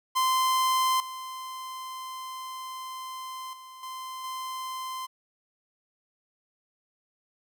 45% pulse tone with level steps, 1037 Hz, C6, 16 cents flat, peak -22 / -36 / -44 / -36 / -33 dBFS, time 0.15-5.07 s, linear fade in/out 20 ms, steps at 1 / 3.53 / 3.83 / 4.24 s, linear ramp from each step 2 ms, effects none

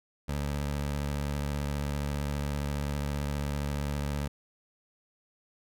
20% pulse tone with vibrato, 71.9 Hz, D2, 36 cents flat, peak -25 dBFS, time 0.28-4.28 s, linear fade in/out 10 ms, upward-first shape square, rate 15 Hz, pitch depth 25 cents each way, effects none

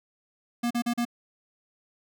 square tone bursts, 238.2 Hz, A#3, 38 cents sharp, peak -25 dBFS, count 4, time 0.63-1.052 s, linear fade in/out 10 ms, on 77 ms, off 38 ms, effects none

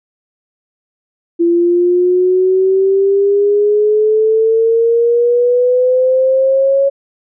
sine exponential sweep, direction up, 338.8 to 554.4 Hz, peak -8 dBFS, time 1.39-6.9 s, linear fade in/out 20 ms, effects none

